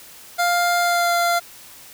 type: tone with pitch glide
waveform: 25% pulse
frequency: 700 to 692 Hz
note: F5 to F5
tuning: +4 to -16 cents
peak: -13 dBFS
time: 0.38-1.4 s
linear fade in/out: 20 ms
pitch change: -20 cents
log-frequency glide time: 0.8-1.14 s
effects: white hiss -43 dBFS RMS until 1.93 s